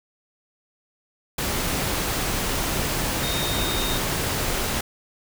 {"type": "tone in noise", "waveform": "sine", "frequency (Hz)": 3700, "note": "A#7", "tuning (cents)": -14, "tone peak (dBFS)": -29, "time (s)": [3.23, 3.98], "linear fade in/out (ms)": 5, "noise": "pink", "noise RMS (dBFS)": -25, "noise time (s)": [1.38, 4.81], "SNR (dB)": -7, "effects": []}